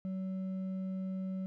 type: tone with hard clipping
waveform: sine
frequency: 188.7 Hz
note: F#3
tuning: 34 cents sharp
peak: -36 dBFS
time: 0.05-1.46 s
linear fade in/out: 0 ms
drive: 4 dB
effects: none